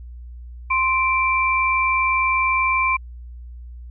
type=tone pair together; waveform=sine; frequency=1045 / 2346 Hz; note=C6 / D7; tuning=-2 / -2 cents; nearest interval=octave + major second; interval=1400 cents; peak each=-19 / -19 dBFS; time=0.7-2.97 s; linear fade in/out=10 ms; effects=added 60 Hz sine -34 dBFS peak until 3.9 s